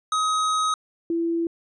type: tone pair in turn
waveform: square / sine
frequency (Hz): 1264 / 334.8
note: D#6 / E4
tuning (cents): +27 / +27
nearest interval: octave + major seventh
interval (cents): 2300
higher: first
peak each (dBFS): -21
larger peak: neither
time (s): 0.12-0.74 / 1.1-1.47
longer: first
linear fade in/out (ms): 2
effects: resampled to 22050 Hz